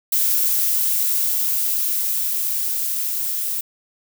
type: noise with level ramp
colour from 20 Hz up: violet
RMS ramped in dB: -18 to -24 dBFS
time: 0.12-3.61 s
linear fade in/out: 5 ms
effects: none